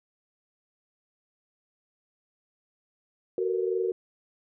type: tone cluster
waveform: sine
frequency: 372.9 / 456 / 479.3 Hz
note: F#4 / A#4 / A#4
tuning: +14 / -38 / +48 cents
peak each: -27 / -29 / -35 dBFS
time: 3.38-3.92 s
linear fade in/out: 2 ms
effects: none